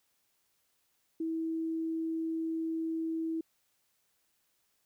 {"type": "tone", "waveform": "sine", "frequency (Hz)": 324.6, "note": "E4", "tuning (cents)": -27, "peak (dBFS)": -31, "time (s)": [1.2, 3.41], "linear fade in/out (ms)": 5, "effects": ["white hiss -75 dBFS RMS until 4.85 s"]}